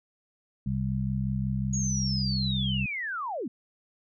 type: harmonic tone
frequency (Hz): 65.5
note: C2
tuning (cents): +2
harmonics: 1 / 2 / 3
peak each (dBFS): -34 / -29 / -30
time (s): 0.66-2.86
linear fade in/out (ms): 5
type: linear sweep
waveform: sine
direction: down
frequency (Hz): 6730 to 194.1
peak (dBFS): -30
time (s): 1.73-3.48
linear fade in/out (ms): 5
effects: none